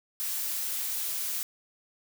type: noise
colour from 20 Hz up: blue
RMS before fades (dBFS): -32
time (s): 0.2-1.43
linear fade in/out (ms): 0
effects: none